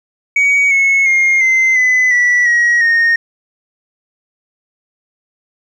sine tone with pitch steps, 2254 / 2191 / 2130 / 2071 / 2013 / 1956.6 / 1902 / 1848.9 Hz, C#7 / C#7 / C7 / C7 / B6 / B6 / A#6 / A#6, +28 / -21 / +30 / -18 / +33 / -17 / +34 / -15 cents, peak -6 dBFS, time 0.36-3.16 s, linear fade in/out 5 ms, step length 350 ms, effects tanh soft clip ceiling -7 dBFS + 8-bit

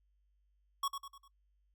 square tone with echo, 1112 Hz, C#6, 5 cents sharp, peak -32 dBFS, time 0.83-0.88 s, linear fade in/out 5 ms, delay 100 ms, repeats 4, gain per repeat -7 dB, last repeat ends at 1.28 s, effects noise-tail reverb RT60 0.1 s tail -21 dB re dry + added 50 Hz sine -70 dBFS peak until 1.74 s

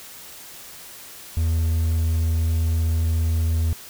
triangle tone, 81.6 Hz, E2, 17 cents flat, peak -16 dBFS, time 1.37-3.73 s, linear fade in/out 0 ms, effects white hiss -41 dBFS RMS until 3.89 s

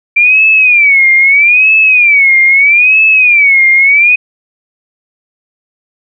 sine tone with vibrato, 2349 Hz, D7, in tune, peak -3 dBFS, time 0.16-4.16 s, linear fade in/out 10 ms, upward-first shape sine, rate 0.78 Hz, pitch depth 180 cents each way, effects none

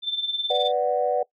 sine tone with tremolo, 3550 Hz, A7, 15 cents sharp, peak -21 dBFS, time 0.02-0.72 s, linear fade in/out 50 ms, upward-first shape sine, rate 19 Hz, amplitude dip 70%
sine chord, B minor, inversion none, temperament equal, 493.9 / 587.3 / 740 Hz, B4 / D5 / F#5, 0 / 0 / 0 cents, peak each -24 dBFS, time 0.5-1.23 s, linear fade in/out 5 ms
effects noise-tail reverb RT60 0.1 s tail -21 dB re dry + tanh soft clip ceiling -9 dBFS

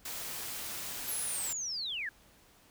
white noise, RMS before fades -40 dBFS, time 0.05-1.53 s, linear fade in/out 5 ms
sine linear sweep, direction down, 11560 to 1600 Hz, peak -34 dBFS, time 1.08-2.09 s, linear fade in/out 2 ms
effects pink hiss -62 dBFS RMS until 2.7 s

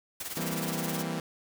white noise with tremolo, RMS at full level -35 dBFS, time 0.2-1.03 s, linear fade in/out 5 ms, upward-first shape sine, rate 19 Hz, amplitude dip 70%
sawtooth chord, C dominant seventh, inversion first, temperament equal, 164.81 / 196 / 233.1 / 261.6 Hz, E3 / G3 / Bb3 / C4, 0 / 0 / 0 / 0 cents, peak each -30 / -34 / -34 / -36 dBFS, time 0.37-1.2 s, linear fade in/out 2 ms
effects none

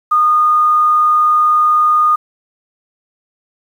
sine tone, 1226 Hz, D#6, 26 cents flat, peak -8 dBFS, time 0.11-2.16 s, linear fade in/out 10 ms, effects 7-bit

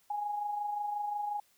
sine tone with amplitude modulation, 828 Hz, G#5, 5 cents flat, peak -30 dBFS, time 0.1-1.4 s, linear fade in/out 5 ms, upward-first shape sine, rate 25.6 Hz, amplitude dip 45%, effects white hiss -68 dBFS RMS until 1.57 s

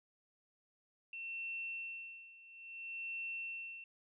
sine tone with tremolo, 2700 Hz, E7, 41 cents sharp, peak -39 dBFS, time 1.13-3.84 s, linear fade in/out 2 ms, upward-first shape sine, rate 0.59 Hz, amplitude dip 85%, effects none

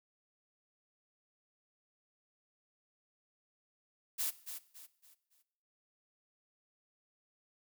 blue noise with echo, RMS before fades -35 dBFS, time 4.18-4.31 s, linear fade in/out 20 ms, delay 280 ms, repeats 4, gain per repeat -9 dB, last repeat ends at 5.43 s, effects noise-tail reverb RT60 0.8 s tail -18 dB re dry

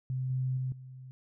sine tone with level steps, 129.4 Hz, C3, 19 cents flat, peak -30 / -28 / -30 / -44 dBFS, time 0.1-1.11 s, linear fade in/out 0 ms, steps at 0.3 / 0.57 / 0.72 s, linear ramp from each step 2 ms, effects none

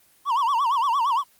triangle tone with vibrato, 1020 Hz, C6, 44 cents flat, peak -17 dBFS, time 0.25-1.24 s, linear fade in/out 50 ms, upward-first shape sine, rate 8.7 Hz, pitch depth 210 cents each way, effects white hiss -58 dBFS RMS until 1.39 s + Opus 24 kbps

